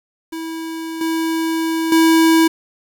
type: tone with level steps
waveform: square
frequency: 325.3 Hz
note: E4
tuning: 23 cents flat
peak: -25 / -18 / -10 dBFS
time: 0.32-2.48 s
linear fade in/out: 10 ms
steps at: 1.01 / 1.92 s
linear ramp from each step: 2 ms
effects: 7-bit